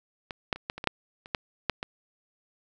clicks, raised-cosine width 0.3 ms, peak -19 / -10 / -25 / -14 / -23 / -18 / -6 / -28 / -11 / -8 / -16 dBFS, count 11, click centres 0.308 / 0.528 / 0.56 / 0.699 / 0.78 / 0.841 / 0.873 / 1.259 / 1.348 / 1.697 / 1.829 s, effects none

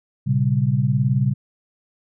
sine chord, G diminished, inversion first, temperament equal with one note detuned, 116.54 / 135.19 / 196 Hz, Bb2 / Db3 / G3, 0 / -43 / 0 cents, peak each -21 / -18 / -24 dBFS, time 0.26-1.34 s, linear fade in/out 20 ms, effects none

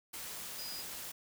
sine tone in noise, 4931 Hz, D#8, 16 cents flat, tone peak -43 dBFS, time 0.58-0.82 s, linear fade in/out 10 ms, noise white, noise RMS -44 dBFS, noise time 0.13-1.12 s, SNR -2 dB, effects none

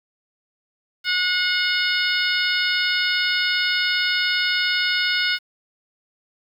harmonic tone with a mistuned harmonic, 730 Hz, F#5, 24 cents flat, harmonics 2 / 3 / 4 / 5 / 6 / 7, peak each -23 / -25 / -26 / -27 / -28 / -28 dBFS, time 1.04-5.39 s, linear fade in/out 50 ms, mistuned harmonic 3, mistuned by -26 cents, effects 8-bit

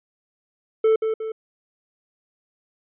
triangle tone with echo, 441.1 Hz, A4, 4 cents sharp, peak -12 dBFS, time 0.84-0.96 s, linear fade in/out 5 ms, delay 180 ms, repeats 2, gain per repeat -6 dB, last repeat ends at 1.32 s, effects resampled to 8000 Hz

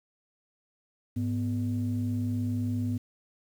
sine tone pair together, 103.81 / 246.9 Hz, G#2 / B3, 0 / 0 cents, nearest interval octave + minor third, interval 1500 cents, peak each -28 / -29 dBFS, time 1.16-2.98 s, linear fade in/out 10 ms, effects tanh soft clip ceiling -21 dBFS + 9-bit

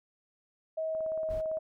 sine tone with pitch glide, 638 to 633.6 Hz, D#5 to D#5, +43 to +31 cents, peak -30 dBFS, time 0.77-1.59 s, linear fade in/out 10 ms, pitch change -12 cents, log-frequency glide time 0.9-1.34 s
click train, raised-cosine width 1 ms, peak -36 dBFS, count 12, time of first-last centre 0.95-1.571 s, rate 17.7 Hz
brown noise, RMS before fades -41 dBFS, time 1.29-1.42 s, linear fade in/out 20 ms
effects none

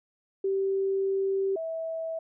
sine tone pair in turn, 388.4 / 651.1 Hz, G4 / E5, -16 / -22 cents, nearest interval major sixth, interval 894 cents, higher second, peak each -24 / -30 dBFS, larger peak first, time 0.44-1.56 / 1.56-2.19 s, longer first, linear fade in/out 5 ms, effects none

